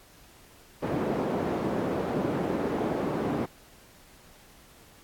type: band-pass noise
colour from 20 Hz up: white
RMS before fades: -29 dBFS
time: 0.82-3.46 s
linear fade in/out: 10 ms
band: 160 to 450 Hz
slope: 12 dB/octave
effects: pink hiss -55 dBFS RMS until 5.03 s + AAC 64 kbps